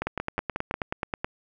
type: two click trains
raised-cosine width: 0.5 ms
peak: -13 / -12 dBFS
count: 5 / 12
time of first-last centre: 0.02-0.741 / 0.07-1.245 s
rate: 5.55 / 9.36 Hz
effects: none